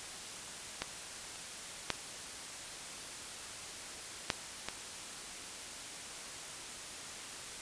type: clicks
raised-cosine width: 0.2 ms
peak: -16 / -30 / -12 / -11 / -18 dBFS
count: 5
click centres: 0.82 / 1.358 / 1.903 / 4.302 / 4.686 s
effects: white hiss -45 dBFS RMS until 7.61 s + resampled to 22050 Hz